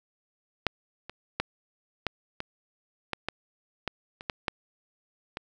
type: clicks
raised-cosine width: 0.3 ms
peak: -7 / -23 / -10 / -11 / -17 / -13 / -13 / -13 / -24 / -13 / -10 / -18 dBFS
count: 12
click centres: 0.667 / 1.096 / 1.4 / 2.067 / 2.404 / 3.133 / 3.286 / 3.877 / 4.209 / 4.298 / 4.482 / 5.371 s
effects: none